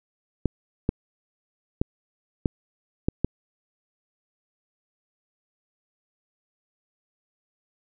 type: clicks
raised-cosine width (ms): 3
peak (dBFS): -8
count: 6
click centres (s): 0.457 / 0.891 / 1.815 / 2.458 / 3.085 / 3.246
effects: none